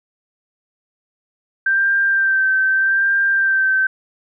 sine tone with vibrato, 1568 Hz, G6, in tune, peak -13 dBFS, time 1.66-3.87 s, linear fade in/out 5 ms, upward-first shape sine, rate 0.82 Hz, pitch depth 25 cents each way, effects none

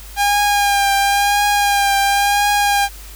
sawtooth tone with vibrato, 807 Hz, G#5, 50 cents flat, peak -9 dBFS, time 0.16-2.89 s, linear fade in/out 50 ms, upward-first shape triangle, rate 0.96 Hz, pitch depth 33 cents each way, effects added 50 Hz sine -34 dBFS peak until 3.15 s + white hiss -39 dBFS RMS until 3.15 s

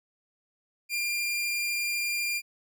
sawtooth tone, 2396 Hz, D7, 34 cents sharp, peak -24 dBFS, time 0.89-2.42 s, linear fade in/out 50 ms, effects none

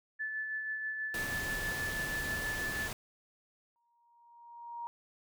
sine tone with tremolo, 1741 Hz, A6, 19 cents flat, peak -33 dBFS, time 0.19-2.89 s, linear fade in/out 20 ms, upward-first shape sine, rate 6.2 Hz, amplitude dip 35%
pink noise, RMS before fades -40 dBFS, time 1.14-2.93 s, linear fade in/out 2 ms
sine tone with exponential growth, 942 Hz, A#5, 18 cents sharp, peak -36 dBFS, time 3.76-4.87 s, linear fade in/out 0 ms, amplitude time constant 240 ms
effects none

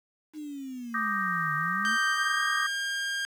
sine linear two-way sweep, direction down then up, 311.1 to 146.83 to 232.9 Hz, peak -35 dBFS, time 0.33-1.98 s, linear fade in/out 50 ms, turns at 1.55 s
sine chord, Eb major seventh, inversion third, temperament equal, 1174.7 / 1244.5 / 1568 / 1864.7 Hz, D6 / Eb6 / G6 / Bb6, 0 / 0 / 0 / 0 cents, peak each -32 dBFS, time 0.94-2.67 s, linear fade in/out 5 ms
sawtooth tone with pitch glide, 1568 to 1608.4 Hz, G6 to G6, 0 to +44 cents, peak -25 dBFS, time 1.85-3.25 s, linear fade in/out 0 ms, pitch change +44 cents, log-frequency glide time 2.09-2.43 s
effects low-pass 8000 Hz 12 dB/octave + 9-bit

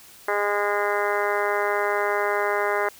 harmonic tone, 204.9 Hz, G#3, 23 cents flat, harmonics 2 / 3 / 4 / 5 / 6 / 7 / 8 / 9 / 10, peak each -26 / -28 / -29 / -30 / -31 / -31 / -32 / -33 / -33 dBFS, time 0.28-2.89 s, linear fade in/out 5 ms, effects white hiss -48 dBFS RMS until 2.99 s

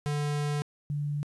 square / sine tone pair in turn, 146.83 / 146 Hz, D3 / D3, 0 / -10 cents, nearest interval unison, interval 10 cents, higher first, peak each -28 / -28 dBFS, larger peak neither, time 0.06-0.62 / 0.9-1.23 s, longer first, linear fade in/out 0 ms, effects resampled to 24000 Hz + 11-bit

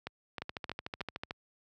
two click trains, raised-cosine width 0.3 ms, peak -21 / -21 dBFS, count 4 / 13, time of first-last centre 0.07-1.008 / 0.42-1.309 s, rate 3.2 / 13.5 Hz, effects high-pass 60 Hz 12 dB/octave

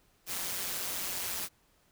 white noise with amplitude modulation, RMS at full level -33 dBFS, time 0.26-1.49 s, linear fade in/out 50 ms, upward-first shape sine, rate 182 Hz, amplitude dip 60%, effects pink hiss -68 dBFS RMS until 1.91 s

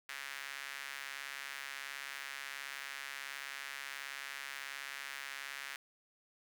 sawtooth tone with high-pass filter, 138.59 Hz, C#3, in tune, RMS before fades -45 dBFS, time 0.09-5.76 s, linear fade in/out 0 ms, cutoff 1800 Hz, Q 2.1, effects none

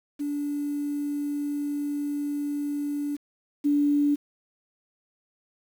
sine tone pair in turn, 289.8 / 289.8 Hz, D4 / D4, -23 / -23 cents, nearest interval unison, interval 0 cents, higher neither, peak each -26 / -19 dBFS, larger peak second, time 0.19-3.17 / 3.64-4.16 s, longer first, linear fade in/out 20 ms, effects 8-bit

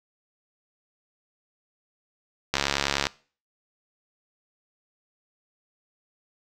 click train, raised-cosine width 0.2 ms, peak -5 dBFS, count 38, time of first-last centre 2.54-3.069 s, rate 70 Hz, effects noise-tail reverb RT60 0.4 s tail -21 dB re dry

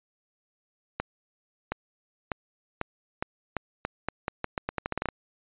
accelerating click train, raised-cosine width 0.5 ms, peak -13 dBFS, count 19, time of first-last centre 1-5.087 s, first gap 720 ms, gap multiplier 0.83, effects resampled to 8000 Hz

